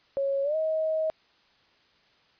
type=tone with pitch glide; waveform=sine; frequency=551 to 632.9 Hz; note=C#5 to D#5; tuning=-11 to +29 cents; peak=-24 dBFS; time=0.17-1.1 s; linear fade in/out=0 ms; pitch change=+240 cents; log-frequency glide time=0.43-0.56 s; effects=white hiss -63 dBFS RMS until 2.39 s + resampled to 11025 Hz